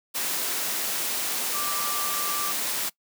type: tone in noise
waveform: sine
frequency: 1174.7 Hz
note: D6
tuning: in tune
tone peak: -31 dBFS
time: 1.53-2.53 s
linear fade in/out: 20 ms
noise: white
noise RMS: -28 dBFS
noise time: 0.14-2.9 s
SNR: -6 dB
effects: noise-tail reverb RT60 0.1 s tail -22 dB re dry + high-pass 200 Hz 12 dB/octave